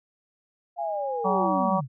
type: linear sweep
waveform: sine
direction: down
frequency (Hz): 711 to 116.54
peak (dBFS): -28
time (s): 0.76-1.88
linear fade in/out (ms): 50
type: tone with vibrato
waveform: sine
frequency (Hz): 817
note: G#5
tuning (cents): -29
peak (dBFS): -30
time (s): 0.78-1.47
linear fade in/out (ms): 10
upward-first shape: sine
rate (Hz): 3.5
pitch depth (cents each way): 14
type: harmonic tone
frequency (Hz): 190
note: F#3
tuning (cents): +46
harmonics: 1 / 3 / 4 / 5 / 6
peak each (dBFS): -28 / -28 / -28 / -28 / -28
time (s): 1.24-1.81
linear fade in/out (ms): 20
effects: none